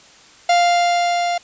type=tone with level ramp; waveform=45% pulse; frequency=698.5 Hz; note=F5; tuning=in tune; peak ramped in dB=-11 to -18 dBFS; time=0.49-1.38 s; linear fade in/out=5 ms; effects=white hiss -46 dBFS RMS until 1.43 s + resampled to 16000 Hz